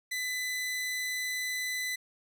sawtooth tone, 2004 Hz, B6, 25 cents sharp, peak -28 dBFS, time 0.11-1.96 s, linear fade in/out 10 ms, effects none

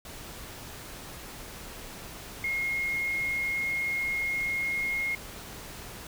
sine tone in noise, 2149 Hz, C7, 46 cents sharp, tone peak -27 dBFS, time 2.44-5.15 s, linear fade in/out 2 ms, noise pink, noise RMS -43 dBFS, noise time 0.05-6.07 s, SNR +13 dB, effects none

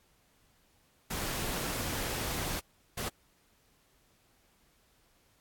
pink noise bursts at uneven times, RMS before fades -35 dBFS, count 2, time 1.1-2.6 / 2.97-3.09 s, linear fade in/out 10 ms, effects pink hiss -68 dBFS RMS until 5.4 s + AAC 64 kbps

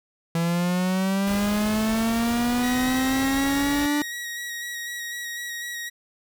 45% pulse linear sweep, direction up, 165.9 to 295.5 Hz, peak -21 dBFS, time 0.35-4.02 s, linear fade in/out 2 ms
pink noise, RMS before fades -34 dBFS, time 1.27-3.86 s, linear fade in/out 2 ms
sawtooth tone with vibrato, 1902 Hz, A#6, 34 cents sharp, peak -27 dBFS, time 2.62-5.9 s, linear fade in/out 20 ms, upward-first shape square, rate 4 Hz, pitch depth 15 cents each way
effects none

